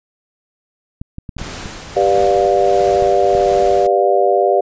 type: clicks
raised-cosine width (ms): 5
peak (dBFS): -15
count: 8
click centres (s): 1.015 / 1.184 / 1.292 / 1.367 / 1.416 / 1.658 / 3.024 / 3.351
type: noise with tremolo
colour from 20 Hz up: pink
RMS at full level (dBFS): -28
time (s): 1.38-3.87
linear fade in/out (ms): 5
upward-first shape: triangle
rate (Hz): 1.5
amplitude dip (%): 45
type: chord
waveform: sine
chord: G dominant seventh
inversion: none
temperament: just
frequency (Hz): 392 / 490 / 588 / 705.6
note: G4 / B4 / D5 / F5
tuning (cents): 0 / -14 / +2 / +18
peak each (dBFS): -15 / -18 / -16 / -15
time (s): 1.96-4.61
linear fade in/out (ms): 10
effects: resampled to 16000 Hz